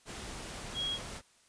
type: tone in noise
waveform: sine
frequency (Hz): 3292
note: G#7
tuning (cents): -16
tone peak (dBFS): -32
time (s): 0.74-0.99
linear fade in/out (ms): 50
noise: pink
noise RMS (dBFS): -43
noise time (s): 0.05-1.22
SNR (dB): +8
effects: white hiss -65 dBFS RMS until 1.48 s + resampled to 22050 Hz